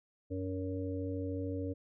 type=harmonic tone with a mistuned harmonic; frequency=93.4 Hz; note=F#2; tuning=17 cents sharp; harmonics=1 / 3 / 5 / 6; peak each=-38 / -38 / -41 / -46 dBFS; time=0.3-1.74 s; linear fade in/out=20 ms; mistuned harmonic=3; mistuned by=+18 cents; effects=none